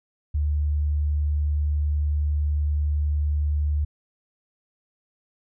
sine tone, 74.1 Hz, D2, 16 cents sharp, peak -20 dBFS, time 0.34-3.85 s, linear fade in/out 10 ms, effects none

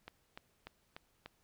click train, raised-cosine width 0.3 ms, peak -30 dBFS, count 5, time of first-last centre 0.08-1.26 s, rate 3.39 Hz, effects pink hiss -74 dBFS RMS until 1.43 s

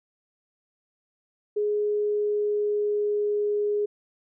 sine tone with pitch glide, 417.4 to 414.8 Hz, G#4 to G#4, +9 to -2 cents, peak -22 dBFS, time 1.56-3.86 s, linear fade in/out 10 ms, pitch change -11 cents, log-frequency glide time 1.78-3.56 s, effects none

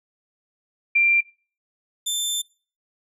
sine / 20% pulse tone pair in turn, 2370 / 3551 Hz, D7 / A7, +15 / +15 cents, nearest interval perfect fifth, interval 700 cents, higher second, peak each -14 / -17 dBFS, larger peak first, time 0.95-1.21 / 2.06-2.42 s, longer second, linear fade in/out 10 ms, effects noise-tail reverb RT60 0.4 s tail -24 dB re dry

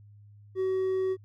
triangle tone with hard clipping, 377.4 Hz, F#4, 34 cents sharp, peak -26 dBFS, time 0.55-1.17 s, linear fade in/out 50 ms, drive 5 dB, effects added 103 Hz sine -50 dBFS peak until 1.24 s

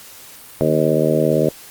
harmonic tone with a mistuned harmonic, 77.8 Hz, D#2, in tune, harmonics 2 / 3 / 4 / 5 / 6 / 7 / 8, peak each -21 / -22 / -22 / -21 / -21 / -20 / -21 dBFS, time 0.61-1.49 s, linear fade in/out 0 ms, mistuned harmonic 2, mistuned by -51 cents, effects white hiss -40 dBFS RMS until 1.7 s + Opus 48 kbps

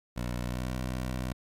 15% pulse tone with pitch glide, 60.6 to 63.06 Hz, B1 to B1, -32 to +37 cents, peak -25 dBFS, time 0.16-1.33 s, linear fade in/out 10 ms, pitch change +69 cents, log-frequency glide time 0.39-0.69 s, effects MP3 96 kbps

